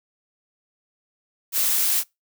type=noise; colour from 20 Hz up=blue; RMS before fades=-21 dBFS; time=1.52-2.04 s; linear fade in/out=50 ms; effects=noise-tail reverb RT60 0.2 s tail -24 dB re dry